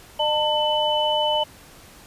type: tone cluster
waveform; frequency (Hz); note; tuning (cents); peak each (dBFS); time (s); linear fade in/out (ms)
sine; 605 / 895 / 3001; D#5 / A5 / F#7; -49 / +29 / +24; -23; 0.19-1.44; 10
effects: pink hiss -47 dBFS RMS until 2.06 s + resampled to 32000 Hz